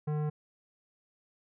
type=tone with tanh clipping; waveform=sine; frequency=150.7 Hz; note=D3; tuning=45 cents sharp; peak=-31 dBFS; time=0.07-0.3 s; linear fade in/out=10 ms; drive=15 dB; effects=none